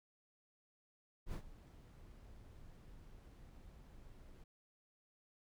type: noise with ADSR envelope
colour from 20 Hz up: brown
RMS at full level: -41 dBFS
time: 1.26-4.44 s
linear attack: 73 ms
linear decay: 85 ms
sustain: -16 dB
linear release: 5 ms
effects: none